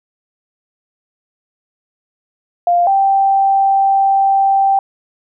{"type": "tone pair in turn", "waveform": "sine", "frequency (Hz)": [698.5, 782.8], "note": ["F5", "G5"], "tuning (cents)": [0, -3], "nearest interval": "major second", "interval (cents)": 197, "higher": "second", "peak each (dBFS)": -9, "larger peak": "neither", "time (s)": [[2.67, 2.87], [2.87, 4.79]], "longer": "second", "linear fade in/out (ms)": 2, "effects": []}